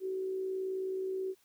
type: tone with amplitude modulation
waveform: sine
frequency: 378.5 Hz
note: F#4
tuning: 39 cents sharp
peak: -31 dBFS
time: 0-1.35 s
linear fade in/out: 50 ms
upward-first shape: sine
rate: 58.7 Hz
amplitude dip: 35%
effects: white hiss -69 dBFS RMS until 1.44 s